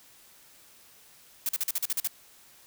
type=noise bursts; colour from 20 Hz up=blue; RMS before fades=-28 dBFS; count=9; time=1.46-2.074 s; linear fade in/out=2 ms; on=30 ms; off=43 ms; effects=white hiss -56 dBFS RMS until 2.66 s